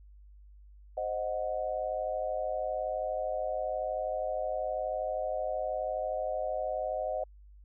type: chord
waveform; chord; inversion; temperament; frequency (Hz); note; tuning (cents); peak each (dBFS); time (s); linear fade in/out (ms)
sine; C diminished; none; equal with one note detuned; 523.3 / 622.3 / 734.9; C5 / Eb5 / Gb5; 0 / 0 / -12; -36 / -33 / -36; 0.97-7.24; 5
effects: added 50 Hz sine -51 dBFS peak until 7.64 s